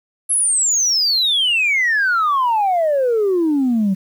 sine exponential sweep, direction down, 11175 to 185 Hz, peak -12 dBFS, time 0.29-3.95 s, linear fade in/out 20 ms, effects tanh soft clip ceiling -11 dBFS + 8-bit

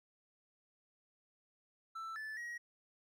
triangle tone with pitch steps, 1328 / 1747 / 1898 Hz, E6 / A6 / A#6, +12 / -13 / +31 cents, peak -40 dBFS, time 1.95-2.58 s, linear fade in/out 10 ms, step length 210 ms, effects none

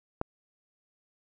click, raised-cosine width 1 ms, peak -15 dBFS, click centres 0.214 s, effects none

